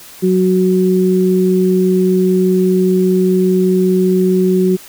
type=tone pair together; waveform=sine; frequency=185 / 370 Hz; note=F#3 / F#4; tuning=0 / 0 cents; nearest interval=octave; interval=1200 cents; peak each=-12 dBFS; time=0.22-4.77 s; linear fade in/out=20 ms; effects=white hiss -37 dBFS RMS until 4.88 s